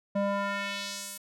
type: tone with band-pass filter sweep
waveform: square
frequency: 200 Hz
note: G3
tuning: 35 cents sharp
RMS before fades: -32 dBFS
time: 0.15-1.18 s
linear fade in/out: 10 ms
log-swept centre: 480 to 12000 Hz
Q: 1.3
effects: none